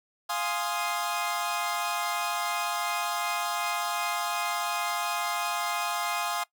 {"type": "chord", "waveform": "sawtooth", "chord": "F minor seventh", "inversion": "none", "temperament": "equal", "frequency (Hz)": [698.5, 830.6, 1046.5, 1244.5], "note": ["F5", "Ab5", "C6", "Eb6"], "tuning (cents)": [0, 0, 0, 0], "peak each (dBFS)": -30, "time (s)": [0.29, 6.44], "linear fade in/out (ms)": 10, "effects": ["noise-tail reverb RT60 0.1 s tail -20 dB re dry"]}